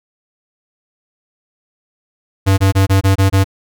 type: tone bursts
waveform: square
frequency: 96.8 Hz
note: G2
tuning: 21 cents flat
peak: -9 dBFS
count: 7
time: 2.46-3.444 s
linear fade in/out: 20 ms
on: 120 ms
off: 24 ms
effects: none